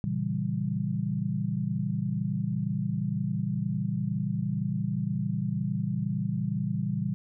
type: chord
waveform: sine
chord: A# diminished seventh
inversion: none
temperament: equal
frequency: 116.54 / 138.59 / 164.81 / 196 Hz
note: A#2 / C#3 / E3 / G3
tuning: 0 / 0 / 0 / 0 cents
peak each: -33 / -33 / -32 / -31 dBFS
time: 0.04-7.14 s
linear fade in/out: 0 ms
effects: none